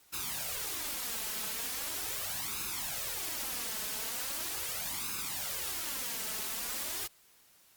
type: noise with flanger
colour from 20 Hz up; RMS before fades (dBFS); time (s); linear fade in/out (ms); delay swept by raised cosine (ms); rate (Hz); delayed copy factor
white; -37; 0.12-7.08; 20; 0.77 to 4.67; 0.4; +0.7
effects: white hiss -63 dBFS RMS until 7.76 s + Opus 48 kbps